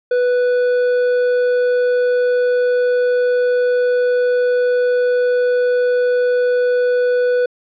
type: tone with hard clipping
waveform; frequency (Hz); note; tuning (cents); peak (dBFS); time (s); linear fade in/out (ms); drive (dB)
triangle; 493.9; B4; 0; -14; 0.11-7.46; 5; 9
effects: resampled to 11025 Hz